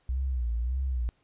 sine tone with vibrato, 61.74 Hz, B1, in tune, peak -26 dBFS, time 0.09-1.09 s, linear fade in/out 0 ms, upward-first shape sine, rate 1.7 Hz, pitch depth 130 cents each way, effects pink hiss -69 dBFS RMS until 1.23 s + resampled to 8000 Hz

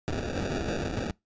blue noise with sample-and-hold, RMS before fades -31 dBFS, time 0.08-1.11 s, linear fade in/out 0 ms, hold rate 1050 Hz, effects noise-tail reverb RT60 0.2 s tail -24 dB re dry + resampled to 16000 Hz

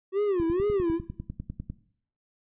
triangle tone with vibrato, 370 Hz, F#4, in tune, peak -21 dBFS, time 0.12-1 s, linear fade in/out 50 ms, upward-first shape sine, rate 2.2 Hz, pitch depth 210 cents each way
click train, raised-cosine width 5 ms, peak -22 dBFS, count 14, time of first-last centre 0.4-1.7 s, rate 10 Hz
effects noise-tail reverb RT60 0.6 s tail -17 dB re dry + resampled to 8000 Hz

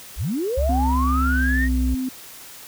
sine linear sweep, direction up, 31 to 1900 Hz, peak -21 dBFS, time 0.16-1.69 s, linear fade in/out 50 ms
sine tone with pitch glide, 67.5 to 61.9 Hz, C#2 to B1, -45 to +5 cents, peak -18 dBFS, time 0.57-1.95 s, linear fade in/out 10 ms, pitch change -150 cents, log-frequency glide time 1.32-1.68 s
sine tone with vibrato, 257.3 Hz, C4, 29 cents flat, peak -22 dBFS, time 0.69-2.09 s, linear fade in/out 5 ms, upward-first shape sine, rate 2.5 Hz, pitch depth 10 cents each way
effects tanh soft clip ceiling -9 dBFS + white hiss -41 dBFS RMS until 2.67 s

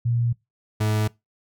sine / 40% pulse tone pair in turn, 118.5 / 107.23 Hz, A#2 / A2, +29 / -44 cents, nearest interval major second, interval 173 cents, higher first, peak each -19 / -19 dBFS, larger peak neither, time 0.05-0.33 / 0.8-1.08 s, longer neither, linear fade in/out 10 ms, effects noise-tail reverb RT60 0.2 s tail -22 dB re dry

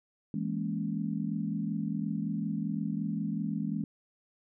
sine chord, A# half-diminished seventh, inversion second, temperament equal, 164.81 / 207.7 / 233.1 / 277.2 Hz, E3 / G#3 / A#3 / C#4, 0 / 0 / 0 / 0 cents, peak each -35 / -33 / -38 / -38 dBFS, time 0.34-3.84 s, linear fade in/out 2 ms, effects none

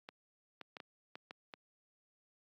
clicks, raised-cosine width 0.3 ms, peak -30 dBFS, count 7, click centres 0.089 / 0.613 / 0.768 / 0.802 / 1.155 / 1.309 / 1.538 s, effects high-pass 200 Hz 12 dB/octave + AAC 64 kbps

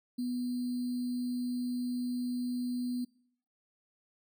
sine tone with sample-and-hold, 246.9 Hz, B3, in tune, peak -31 dBFS, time 0.18-3.05 s, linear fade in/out 10 ms, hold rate 4410 Hz, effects noise-tail reverb RT60 0.7 s tail -25 dB re dry

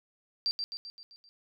sine tone with echo, 4699 Hz, D8, in tune, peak -26 dBFS, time 0.46-0.51 s, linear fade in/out 0 ms, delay 130 ms, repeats 6, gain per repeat -5 dB, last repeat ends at 1.29 s, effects none

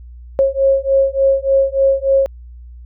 sine beating tone pair, 541 / 544.4 Hz, C#5 / C#5, -42 / -31 cents, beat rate 3.4 Hz, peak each -14 dBFS, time 0.39-2.26 s, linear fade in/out 0 ms, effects added 60 Hz sine -33 dBFS peak until 2.85 s

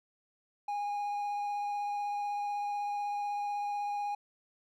triangle tone with vibrato, 820 Hz, G#5, 22 cents flat, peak -30 dBFS, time 0.68-4.15 s, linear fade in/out 5 ms, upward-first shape sine, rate 16 Hz, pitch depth 10 cents each way, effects none

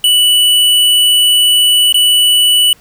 square tone with dropouts, 2962 Hz, F#7, 1 cent sharp, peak -7 dBFS, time 0.04-2.73 s, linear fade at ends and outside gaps 2 ms, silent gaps 1.925-1.943 s, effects pink hiss -46 dBFS RMS until 2.8 s

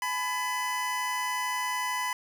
25% pulse tone pair together, 848.9 / 1000 Hz, G#5 / B5, +38 / +21 cents, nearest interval minor third, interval 283 cents, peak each -34 / -25 dBFS, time 0.02-2.13 s, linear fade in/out 2 ms, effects none

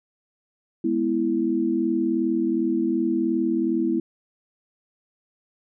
sine chord, E major, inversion first, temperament equal, 207.7 / 246.9 / 329.6 Hz, G#3 / B3 / E4, 0 / 0 / 0 cents, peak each -28 / -25 / -22 dBFS, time 0.84-4 s, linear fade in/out 5 ms, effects none

